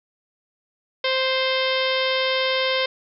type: harmonic tone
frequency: 523.3 Hz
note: C5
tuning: in tune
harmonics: 1 / 2 / 3 / 4 / 5 / 6 / 7 / 8 / 9 / 10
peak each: -23 / -29 / -31 / -27 / -32 / -28 / -29 / -35 / -35 / -36 dBFS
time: 1.04-2.86 s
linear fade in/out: 5 ms
effects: none